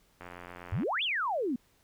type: click train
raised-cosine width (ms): 0.5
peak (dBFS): -29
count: 56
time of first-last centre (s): 0.21-0.833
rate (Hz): 88.3
type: exponential two-way sweep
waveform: sine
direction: up then down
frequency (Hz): 77.78 to 3574 to 226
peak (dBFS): -28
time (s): 0.72-1.56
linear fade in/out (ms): 5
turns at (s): 1.03
effects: pink hiss -67 dBFS RMS until 1.83 s